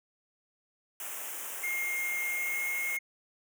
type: band-stop noise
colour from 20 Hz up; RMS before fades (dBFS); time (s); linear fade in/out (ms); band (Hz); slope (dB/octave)
white; -39; 1-2.97; 2; 3100 to 6100; 48
type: tone with pitch glide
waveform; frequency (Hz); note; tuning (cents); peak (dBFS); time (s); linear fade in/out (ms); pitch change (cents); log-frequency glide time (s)
triangle; 2133 to 2150; C7 to C7; +33 to +47; -29; 1.63-2.99; 10; +14; 2.27-2.61
effects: high-pass 400 Hz 12 dB/octave